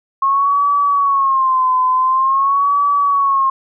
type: tone with vibrato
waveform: sine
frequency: 1081 Hz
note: C#6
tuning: 44 cents flat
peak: -11 dBFS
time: 0.22-3.5 s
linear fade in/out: 5 ms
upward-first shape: sine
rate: 0.47 Hz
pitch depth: 100 cents each way
effects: none